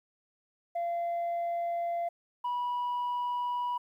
sine tone pair in turn, 687 / 976.6 Hz, F5 / B5, -29 / -20 cents, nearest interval tritone, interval 609 cents, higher second, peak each -27 dBFS, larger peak neither, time 0.75-2.09 / 2.44-3.78 s, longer neither, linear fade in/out 10 ms, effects tanh soft clip ceiling -28 dBFS + 11-bit

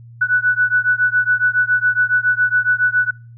sine beating tone pair, 1480 / 1487.2 Hz, F#6 / F#6, 0 / +8 cents, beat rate 7.2 Hz, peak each -16 dBFS, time 0.21-3.11 s, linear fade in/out 10 ms, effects noise-tail reverb RT60 0.4 s tail -26 dB re dry + added 117 Hz sine -37 dBFS peak until 3.37 s

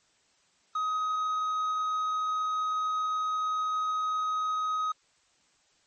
triangle tone with quantisation, 1260 Hz, D#6, 21 cents sharp, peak -25 dBFS, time 0.75-4.92 s, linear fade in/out 5 ms, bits 9, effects white hiss -67 dBFS RMS until 5.86 s + MP3 32 kbps

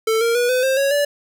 square tone with pitch steps, 444.1 / 464 / 484.9 / 506.6 / 529.3 / 553.1 / 577.9 Hz, A4 / A#4 / B4 / B4 / C5 / C#5 / D5, +16 / -8 / -32 / +44 / +20 / -4 / -28 cents, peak -16 dBFS, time 0.07-1.05 s, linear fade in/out 5 ms, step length 140 ms, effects none

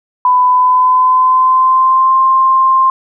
sine tone with pitch glide, 1000 to 1053.4 Hz, B5 to C6, +21 to +11 cents, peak -6 dBFS, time 0.25-2.9 s, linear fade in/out 2 ms, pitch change +90 cents, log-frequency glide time 0.46-2.18 s, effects none

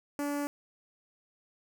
sawtooth tone with notch filter, 288.2 Hz, D4, 33 cents flat, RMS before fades -33 dBFS, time 0.19-0.47 s, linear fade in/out 0 ms, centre 3600 Hz, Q 0.88, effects none

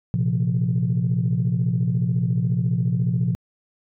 sine chord, Bb suspended second, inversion none, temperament equal with one note detuned, 116.54 / 130.81 / 172.81 Hz, Bb2 / C3 / F3, 0 / 0 / -18 cents, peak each -22 dBFS, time 0.14-3.35 s, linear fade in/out 0 ms, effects tanh soft clip ceiling -12 dBFS

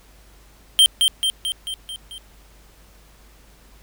square tone with echo, 3145 Hz, G7, 5 cents sharp, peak -10 dBFS, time 0.79-0.86 s, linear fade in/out 0 ms, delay 220 ms, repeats 6, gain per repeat -4 dB, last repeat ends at 2.18 s, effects added 50 Hz sine -49 dBFS peak until 3.82 s + pink hiss -53 dBFS RMS until 3.82 s

